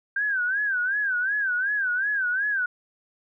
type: tone with vibrato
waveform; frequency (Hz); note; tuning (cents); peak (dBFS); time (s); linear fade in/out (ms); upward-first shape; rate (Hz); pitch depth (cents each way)
sine; 1568; G6; 0; -22; 0.16-2.66; 5; sine; 2.7; 140
effects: none